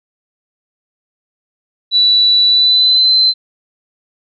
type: tone with pitch glide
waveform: sine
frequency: 3951 to 4076 Hz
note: B7 to C8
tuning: 0 to -46 cents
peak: -7 dBFS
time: 1.91-3.34 s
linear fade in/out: 50 ms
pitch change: +54 cents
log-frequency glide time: 2.48-3.15 s
effects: none